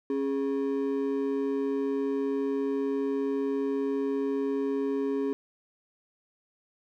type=ring-modulated tone; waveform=triangle; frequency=344.2 Hz; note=F4; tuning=25 cents flat; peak=-21 dBFS; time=0.1-5.33 s; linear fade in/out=0 ms; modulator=70 Hz; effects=none